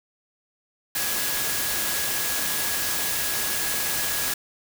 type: tone in noise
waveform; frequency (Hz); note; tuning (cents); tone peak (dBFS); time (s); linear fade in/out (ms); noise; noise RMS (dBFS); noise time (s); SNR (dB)
sine; 1667; G#6; +6; -35; 0.95-4.34; 5; white; -26; 0.95-4.34; -12
effects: none